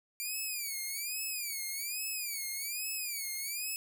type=tone with vibrato; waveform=5% pulse; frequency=2349 Hz; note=D7; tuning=in tune; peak=-26 dBFS; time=0.2-3.76 s; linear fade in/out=0 ms; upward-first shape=sine; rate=1.2 Hz; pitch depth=170 cents each way; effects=none